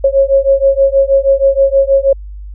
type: beating tone pair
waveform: sine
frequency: 543 / 549.3 Hz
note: C#5 / C#5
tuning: -36 / -16 cents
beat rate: 6.3 Hz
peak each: -10 dBFS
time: 0.04-2.13 s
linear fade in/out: 5 ms
effects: added 50 Hz sine -25 dBFS peak until 2.54 s